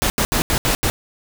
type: noise bursts at uneven times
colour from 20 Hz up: pink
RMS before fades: -18 dBFS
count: 6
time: 0.02-0.1 / 0.18-0.25 / 0.32-0.42 / 0.5-0.58 / 0.65-0.75 / 0.83-0.9 s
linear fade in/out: 0 ms
effects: none